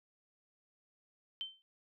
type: tone with exponential decay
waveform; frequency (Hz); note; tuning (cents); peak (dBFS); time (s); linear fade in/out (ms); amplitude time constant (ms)
sine; 3100; G7; -20; -34; 1.41-1.62; 0; 45
effects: none